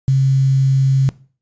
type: tone with quantisation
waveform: sine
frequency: 134.3 Hz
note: C3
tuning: 46 cents sharp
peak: -10 dBFS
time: 0.08-1.09 s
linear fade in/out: 0 ms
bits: 6
effects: noise-tail reverb RT60 0.4 s tail -19 dB re dry + resampled to 16000 Hz